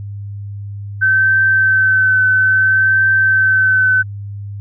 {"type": "tone with vibrato", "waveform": "sine", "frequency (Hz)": 1536, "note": "G6", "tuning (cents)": -36, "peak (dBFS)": -9, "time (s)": [1.01, 4.03], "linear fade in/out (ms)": 20, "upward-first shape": "triangle", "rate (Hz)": 0.6, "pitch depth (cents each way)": 23, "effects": ["added 101 Hz sine -24 dBFS peak until 4.6 s"]}